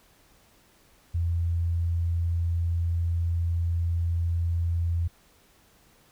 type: tone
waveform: sine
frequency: 84.8 Hz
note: E2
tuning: 50 cents sharp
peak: -23 dBFS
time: 1.14-5.08 s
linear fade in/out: 10 ms
effects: pink hiss -60 dBFS RMS until 6.11 s